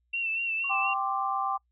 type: tone with vibrato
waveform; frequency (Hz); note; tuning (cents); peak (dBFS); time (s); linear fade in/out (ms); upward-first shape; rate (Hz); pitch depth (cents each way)
sine; 2699; E7; +40; -27; 0.13-0.94; 10; sine; 4.2; 42
type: tone with exponential decay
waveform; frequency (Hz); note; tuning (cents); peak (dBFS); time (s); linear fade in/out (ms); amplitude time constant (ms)
sine; 1108.7; C#6; 0; -36; 0.64-0.86; 5; 47
type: chord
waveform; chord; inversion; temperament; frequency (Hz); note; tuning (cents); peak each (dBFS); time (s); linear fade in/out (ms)
sine; G suspended fourth; none; equal; 784 / 1046.5 / 1174.7; G5 / C6 / D6; 0 / 0 / 0; -30 / -33 / -30; 0.69-1.58; 20
effects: noise-tail reverb RT60 0.1 s tail -26 dB re dry + added 60 Hz sine -70 dBFS peak until 1.71 s